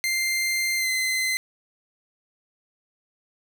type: tone with pitch glide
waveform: sawtooth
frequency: 2093 to 2055 Hz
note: C7 to C7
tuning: 0 to -32 cents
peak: -19 dBFS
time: 0.04-1.37 s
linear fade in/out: 0 ms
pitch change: -32 cents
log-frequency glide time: 0.77-0.89 s
effects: none